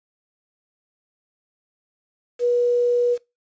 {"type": "tone with quantisation", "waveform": "sine", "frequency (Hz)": 484.4, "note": "B4", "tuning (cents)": -34, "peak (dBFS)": -16, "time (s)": [2.39, 3.18], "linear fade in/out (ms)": 50, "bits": 7, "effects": ["noise-tail reverb RT60 0.2 s tail -20 dB re dry", "resampled to 16000 Hz"]}